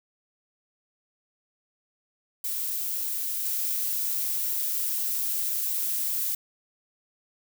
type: noise with level steps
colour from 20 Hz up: violet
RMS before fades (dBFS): -30 / -28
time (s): 2.44-6.35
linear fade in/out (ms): 5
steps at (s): 3.45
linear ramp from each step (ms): 2
effects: none